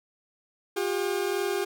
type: tone pair together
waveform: 40% pulse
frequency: 359 / 401.7 Hz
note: F4 / G4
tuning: +48 / +42 cents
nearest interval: major second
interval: 194 cents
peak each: -29 / -27 dBFS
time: 0.76-1.65 s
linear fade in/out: 10 ms
effects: none